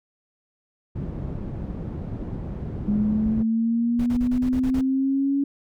white low-pass noise, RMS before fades -31 dBFS, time 0.95-3.43 s, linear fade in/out 10 ms, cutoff 190 Hz, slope 12 dB/octave
sine linear sweep, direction up, 206.5 to 280.7 Hz, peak -19 dBFS, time 2.88-5.44 s, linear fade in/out 5 ms
brown noise bursts, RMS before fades -31 dBFS, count 8, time 3.99-4.812 s, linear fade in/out 5 ms, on 73 ms, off 34 ms
effects none

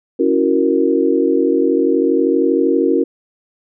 sine chord, F# dominant seventh, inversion second, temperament equal, 277.2 / 329.6 / 370 / 466.2 Hz, C#4 / E4 / F#4 / A#4, 0 / 0 / 0 / 0 cents, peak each -17 dBFS, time 0.19-3.04 s, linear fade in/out 10 ms, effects none

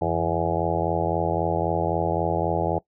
harmonic tone with a mistuned harmonic, 83.8 Hz, E2, 29 cents sharp, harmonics 1 / 2 / 4 / 5 / 6 / 7 / 8 / 9 / 10, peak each -30 / -30 / -30 / -30 / -30 / -30 / -30 / -30 / -30 dBFS, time 0.01-2.79 s, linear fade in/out 10 ms, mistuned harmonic 1, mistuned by +140 cents, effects noise-tail reverb RT60 0.1 s tail -21 dB re dry

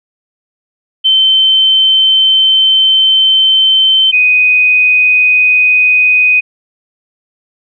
sine tone pair in turn, 3089 / 2497 Hz, G7 / D#7, -26 / +6 cents, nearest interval major third, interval 368 cents, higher first, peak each -5 dBFS, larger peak neither, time 1.04-4.12 / 4.12-6.41 s, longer first, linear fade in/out 20 ms, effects none

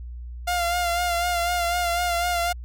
sawtooth tone with vibrato, 698.5 Hz, F5, in tune, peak -18 dBFS, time 0.47-2.53 s, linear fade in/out 10 ms, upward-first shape sine, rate 4 Hz, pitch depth 36 cents each way, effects added 60 Hz sine -33 dBFS peak until 2.64 s

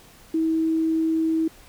sine tone, 322.1 Hz, E4, 40 cents flat, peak -19 dBFS, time 0.34-1.48 s, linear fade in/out 5 ms, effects pink hiss -50 dBFS RMS until 1.68 s

